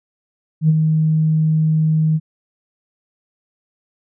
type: tone with ADSR envelope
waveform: sine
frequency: 157.1 Hz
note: D#3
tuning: 17 cents sharp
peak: -7 dBFS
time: 0.61-2.2 s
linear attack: 80 ms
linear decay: 34 ms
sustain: -5 dB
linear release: 44 ms
effects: tanh soft clip ceiling -4 dBFS